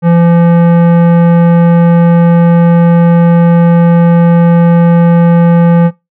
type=tone with tanh clipping; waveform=sine; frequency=170.3 Hz; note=F3; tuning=43 cents flat; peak=-5 dBFS; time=0.02-5.91 s; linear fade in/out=50 ms; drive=16 dB; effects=noise-tail reverb RT60 0.2 s tail -20 dB re dry